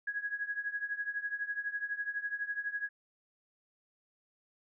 sine tone with tremolo, 1661.2 Hz, G#6, in tune, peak -30 dBFS, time 0.07-2.89 s, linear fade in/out 5 ms, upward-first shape triangle, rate 12 Hz, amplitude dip 90%, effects none

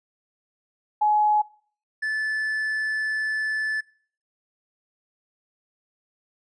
sine / triangle tone pair in turn, 844 / 1742.5 Hz, G#5 / A6, +28 / -17 cents, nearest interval octave + minor second, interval 1255 cents, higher second, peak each -17 / -22 dBFS, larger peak first, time 1.01-1.42 / 2.02-3.81 s, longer second, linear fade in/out 10 ms, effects noise-tail reverb RT60 0.5 s tail -22 dB re dry + resampled to 22050 Hz

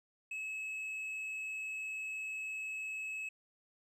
sine tone with tanh clipping, 2583 Hz, E7, 36 cents flat, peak -39 dBFS, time 0.31-3.29 s, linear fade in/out 5 ms, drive 4 dB, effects none

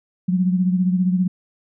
sine beating tone pair, 181.7 / 196.7 Hz, F#3 / G3, -31 / +6 cents, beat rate 15 Hz, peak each -16 / -24 dBFS, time 0.28-1.28 s, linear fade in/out 10 ms, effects none

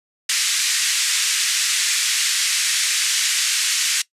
white band-pass noise, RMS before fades -20 dBFS, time 0.29-4.02 s, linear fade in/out 5 ms, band 1700 to 8400 Hz, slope 24 dB/octave, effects noise-tail reverb RT60 0.1 s tail -20 dB re dry + resampled to 32000 Hz

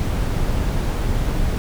brown noise, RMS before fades -20 dBFS, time 0-1.58 s, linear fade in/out 0 ms, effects none

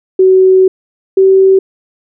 sine tone pair in turn, 376 / 383.2 Hz, F#4 / G4, +28 / -39 cents, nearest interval unison, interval 33 cents, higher second, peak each -3 dBFS, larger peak neither, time 0.19-0.68 / 1.17-1.59 s, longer first, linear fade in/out 5 ms, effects none

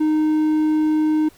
triangle tone, 308.8 Hz, D#4, 13 cents flat, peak -13 dBFS, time 0-1.29 s, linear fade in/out 10 ms, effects pink hiss -51 dBFS RMS until 1.37 s

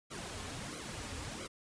pink noise with flanger, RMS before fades -43 dBFS, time 0.1-1.48 s, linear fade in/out 20 ms, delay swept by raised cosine 1.1 to 6.1 ms, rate 1.5 Hz, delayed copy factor -0.8, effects resampled to 22050 Hz

